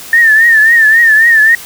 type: tone with vibrato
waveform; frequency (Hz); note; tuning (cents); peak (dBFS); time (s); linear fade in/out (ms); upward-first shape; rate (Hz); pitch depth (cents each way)
sine; 1800; A6; +39; -3; 0.13-1.55; 2; triangle; 3.7; 97
effects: white hiss -29 dBFS RMS until 1.65 s

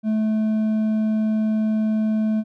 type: tone with hard clipping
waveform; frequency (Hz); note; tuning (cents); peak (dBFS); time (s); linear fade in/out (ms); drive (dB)
triangle; 217.1; A3; -23; -19; 0.03-2.44; 50; 7
effects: none

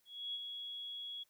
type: tone with ADSR envelope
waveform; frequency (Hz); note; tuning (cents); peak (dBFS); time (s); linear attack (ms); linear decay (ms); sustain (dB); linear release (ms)
sine; 3340; G#7; +9; -37; 0.05-1.24; 290; 39; -5; 16
effects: white hiss -75 dBFS RMS until 1.29 s

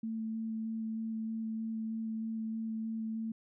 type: tone with vibrato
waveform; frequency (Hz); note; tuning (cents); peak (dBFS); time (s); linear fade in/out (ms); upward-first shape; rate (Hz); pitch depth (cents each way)
sine; 222.5; A3; +20; -34; 0.03-3.32; 5; square; 3.2; 8
effects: none

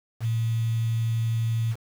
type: tone with quantisation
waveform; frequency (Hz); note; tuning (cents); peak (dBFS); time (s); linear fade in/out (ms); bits
sine; 114; A#2; -38; -22; 0.2-1.76; 50; 7
effects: none

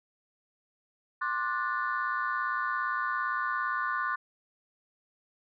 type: chord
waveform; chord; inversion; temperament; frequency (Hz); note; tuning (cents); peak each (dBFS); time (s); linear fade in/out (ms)
sine; D dominant seventh; third; just; 1057.2 / 1174.7 / 1468.3 / 1762; C6 / D6 / F#6 / A6; +18 / 0 / -14 / +2; -33 / -33 / -32 / -36; 1.21-4.16; 10
effects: tanh soft clip ceiling -19 dBFS

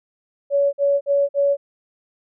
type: tone bursts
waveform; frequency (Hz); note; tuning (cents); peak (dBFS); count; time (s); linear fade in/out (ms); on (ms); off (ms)
sine; 564; C#5; +30; -14; 4; 0.5-1.57; 50; 230; 50
effects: none

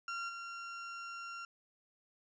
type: tone with level steps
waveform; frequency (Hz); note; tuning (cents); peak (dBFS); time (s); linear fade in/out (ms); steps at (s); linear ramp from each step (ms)
35% pulse; 1378; F6; -24; -36 / -41; 0.08-1.45; 2; 0.28; 20
effects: resampled to 16000 Hz

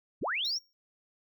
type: linear sweep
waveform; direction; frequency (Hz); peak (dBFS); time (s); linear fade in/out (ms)
sine; up; 34.78 to 5820; -29; 0.21-0.59; 20
type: tone with exponential decay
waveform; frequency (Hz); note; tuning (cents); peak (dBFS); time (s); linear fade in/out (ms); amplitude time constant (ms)
square; 5540; F8; -15; -37; 0.45-0.73; 0; 60
effects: none

